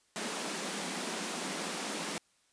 pink high-pass noise, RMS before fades -37 dBFS, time 0.16-2.18 s, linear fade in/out 0 ms, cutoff 170 Hz, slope 96 dB/octave, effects white hiss -70 dBFS RMS until 2.52 s + resampled to 22050 Hz

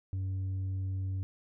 sine tone with tanh clipping, 95.1 Hz, F#2, 48 cents sharp, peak -32 dBFS, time 0.13-1.23 s, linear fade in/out 0 ms, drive 3 dB, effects none

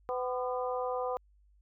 harmonic tone with a mistuned harmonic, 251.6 Hz, B3, 32 cents sharp, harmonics 2 / 3 / 4 / 5, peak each -33 / -37 / -39 / -41 dBFS, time 0.09-1.17 s, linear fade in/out 0 ms, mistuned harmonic 5, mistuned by -59 cents, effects added 50 Hz sine -61 dBFS peak until 1.61 s

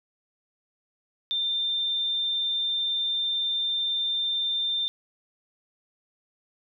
sine tone, 3589 Hz, A7, 34 cents sharp, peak -24 dBFS, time 1.31-4.88 s, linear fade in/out 0 ms, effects none

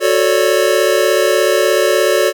square chord, D major seventh, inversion first, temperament just, 367.1 / 440.5 / 550.6 / 587.3 Hz, F#4 / A4 / C#5 / D5, -14 / +2 / -12 / 0 cents, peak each -17 dBFS, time 0-2.33 s, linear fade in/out 50 ms, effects none

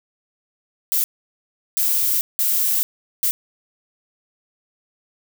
violet noise bursts at uneven times, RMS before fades -19 dBFS, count 4, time 0.92-1.04 / 1.77-2.21 / 2.39-2.83 / 3.23-3.31 s, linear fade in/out 0 ms, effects none

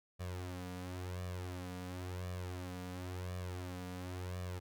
sawtooth tone with flanger, 90.6 Hz, F#2, 36 cents flat, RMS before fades -43 dBFS, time 0.19-4.6 s, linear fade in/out 20 ms, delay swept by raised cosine 1.7 to 4.2 ms, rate 0.95 Hz, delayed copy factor +0.75, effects none

